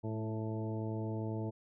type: harmonic tone with a mistuned harmonic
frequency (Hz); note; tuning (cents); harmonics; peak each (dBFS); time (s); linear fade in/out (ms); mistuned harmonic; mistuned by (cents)
110; A2; 0; 1 / 2 / 3 / 4 / 5 / 6 / 8; -37 / -42 / -42 / -45 / -50 / -48 / -50; 0.03-1.51; 20; 2; -19
effects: none